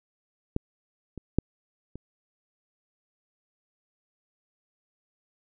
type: clicks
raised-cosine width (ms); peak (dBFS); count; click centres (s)
3; -13 / -25 / -8 / -26; 4; 0.564 / 1.177 / 1.386 / 1.956
effects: none